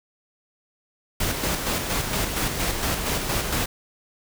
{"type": "noise with tremolo", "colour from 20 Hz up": "pink", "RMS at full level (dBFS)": -24, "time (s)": [1.2, 3.66], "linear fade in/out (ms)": 5, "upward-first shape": "square", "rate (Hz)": 4.3, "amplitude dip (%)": 40, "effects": []}